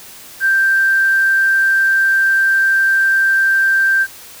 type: tone with quantisation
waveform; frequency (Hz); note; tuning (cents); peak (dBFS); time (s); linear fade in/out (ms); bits
sine; 1572; G6; +4; -10; 0.4-4.07; 50; 6
effects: white hiss -37 dBFS RMS until 4.4 s